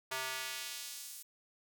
square tone with high-pass filter sweep, 130.81 Hz, C3, in tune, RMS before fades -42 dBFS, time 0.11-1.23 s, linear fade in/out 10 ms, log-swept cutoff 960 to 9100 Hz, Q 0.75, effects none

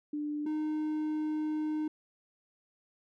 sine / triangle tone pair in turn, 296.9 / 307.2 Hz, D4 / D#4, +19 / -22 cents, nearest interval minor second, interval 59 cents, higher second, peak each -32 / -28 dBFS, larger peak second, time 0.13-0.46 / 0.46-1.88 s, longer second, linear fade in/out 5 ms, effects none

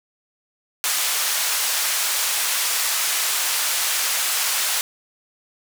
white band-pass noise, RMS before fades -22 dBFS, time 0.84-4.81 s, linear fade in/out 0 ms, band 860 to 12000 Hz, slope 12 dB/octave, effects none

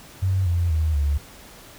sine tone with pitch steps, 94.7 / 86.34 / 78.72 / 71.77 Hz, F#2 / F2 / D#2 / D2, +41 / -19 / +21 / -39 cents, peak -18 dBFS, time 0.22-1.18 s, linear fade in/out 10 ms, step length 240 ms, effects pink hiss -45 dBFS RMS until 1.78 s

